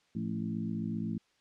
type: harmonic tone with a mistuned harmonic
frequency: 55 Hz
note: A1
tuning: in tune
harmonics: 2 / 3 / 4 / 5 / 6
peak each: -41 / -37 / -35 / -43 / -44 dBFS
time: 0.15-1.18 s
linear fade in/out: 5 ms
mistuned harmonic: 3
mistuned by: +73 cents
effects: white hiss -70 dBFS RMS until 1.4 s + low-pass 5000 Hz 12 dB/octave